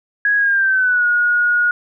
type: tone with pitch glide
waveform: sine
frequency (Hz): 1659 to 1444.2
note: G#6 to F#6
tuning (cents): -2 to -42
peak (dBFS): -12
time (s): 0.25-1.71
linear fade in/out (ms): 2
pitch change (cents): -240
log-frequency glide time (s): 0.37-1.06
effects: none